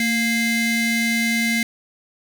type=ring-modulated tone; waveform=45% pulse; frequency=932.3 Hz; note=A#5; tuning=in tune; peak=-15 dBFS; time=0-1.63 s; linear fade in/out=2 ms; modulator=1160 Hz; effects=none